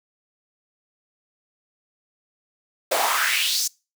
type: noise with high-pass filter sweep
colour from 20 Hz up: pink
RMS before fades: -22 dBFS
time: 2.91-3.68 s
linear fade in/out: 10 ms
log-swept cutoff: 540 to 6400 Hz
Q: 3.3
effects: noise-tail reverb RT60 0.3 s tail -25 dB re dry